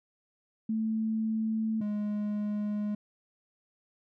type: tone pair in turn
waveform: sine / triangle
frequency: 220.5 / 208.5 Hz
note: A3 / G#3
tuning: +4 / +7 cents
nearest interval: minor second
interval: 97 cents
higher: first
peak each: -27 dBFS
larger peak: neither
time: 0.69-1.81 / 1.81-2.95 s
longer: second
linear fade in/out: 5 ms
effects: none